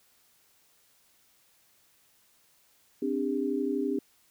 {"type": "chord", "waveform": "sine", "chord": "C suspended second", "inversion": "none", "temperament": "equal with one note detuned", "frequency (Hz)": [261.6, 293.7, 400.7], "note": ["C4", "D4", "G4"], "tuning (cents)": [0, 0, 38], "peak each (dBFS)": -31, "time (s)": [3.02, 3.99], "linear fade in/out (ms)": 5, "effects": ["white hiss -65 dBFS RMS until 4.3 s"]}